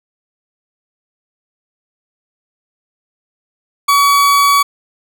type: tone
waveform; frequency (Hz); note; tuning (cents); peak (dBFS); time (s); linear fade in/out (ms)
40% pulse; 1134; C#6; +39; -7; 3.88-4.63; 10
effects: none